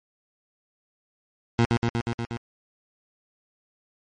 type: tone with echo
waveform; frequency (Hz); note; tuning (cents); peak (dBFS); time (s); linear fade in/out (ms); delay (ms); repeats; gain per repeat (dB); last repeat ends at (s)
20% pulse; 117.2; A#2; +10; -12; 1.59-1.65; 0; 120; 6; -2; 2.37
effects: low-pass 5000 Hz 12 dB/octave + MP3 48 kbps